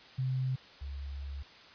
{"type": "tone pair in turn", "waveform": "sine", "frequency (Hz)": [130.1, 69.72], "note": ["C3", "C#2"], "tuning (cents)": [-9, 11], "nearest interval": "major seventh", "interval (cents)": 1080, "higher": "first", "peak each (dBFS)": [-29, -37], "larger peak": "first", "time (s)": [[0.18, 0.56], [0.81, 1.43]], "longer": "second", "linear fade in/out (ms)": 10, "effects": ["white hiss -54 dBFS RMS until 1.74 s", "resampled to 11025 Hz"]}